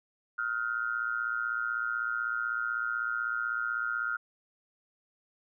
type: tone with amplitude modulation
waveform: sine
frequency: 1408 Hz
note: F6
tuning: 14 cents sharp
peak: -25 dBFS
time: 0.38-4.17 s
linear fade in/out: 10 ms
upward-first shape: sine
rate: 116 Hz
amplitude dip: 95%
effects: none